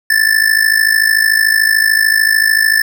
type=tone with amplitude modulation; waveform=square; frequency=1760 Hz; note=A6; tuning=in tune; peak=-6 dBFS; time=0.1-2.82 s; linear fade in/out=5 ms; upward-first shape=sine; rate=53.5 Hz; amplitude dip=80%; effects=none